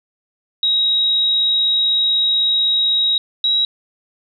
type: tone pair in turn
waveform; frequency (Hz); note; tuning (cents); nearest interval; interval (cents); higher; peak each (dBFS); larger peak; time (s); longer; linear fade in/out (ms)
sine; 3811 / 3855; A#7 / B7; +38 / -43; unison; 19; second; -13; neither; 0.63-3.18 / 3.44-3.65; first; 2
effects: none